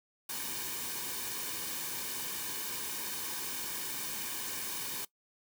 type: noise with comb filter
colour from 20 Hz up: white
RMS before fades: -38 dBFS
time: 0.29-5.05 s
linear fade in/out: 5 ms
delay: 1.5 ms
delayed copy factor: -0.65
effects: noise-tail reverb RT60 0.1 s tail -20 dB re dry